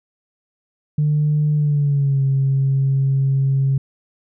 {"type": "tone with pitch glide", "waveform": "sine", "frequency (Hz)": [149.9, 135.88], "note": ["D3", "C#3"], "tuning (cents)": [36, -34], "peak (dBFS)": -13, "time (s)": [0.98, 3.78], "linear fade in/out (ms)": 5, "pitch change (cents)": -170, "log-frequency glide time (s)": [1.56, 2.23], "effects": ["tanh soft clip ceiling -10 dBFS"]}